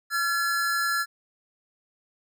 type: tone pair together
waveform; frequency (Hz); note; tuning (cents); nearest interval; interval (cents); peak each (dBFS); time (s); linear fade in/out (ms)
square; 1368.5 / 1700; F6 / G#6; -36 / +40; major third; 376; -27; 0.1-1.06; 50
effects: none